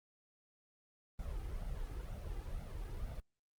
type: noise with flanger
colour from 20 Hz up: brown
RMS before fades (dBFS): -42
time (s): 1.19-3.2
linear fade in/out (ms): 2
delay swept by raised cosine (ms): 1.4 to 2.5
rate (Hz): 2.1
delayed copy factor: +0.75
effects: Opus 24 kbps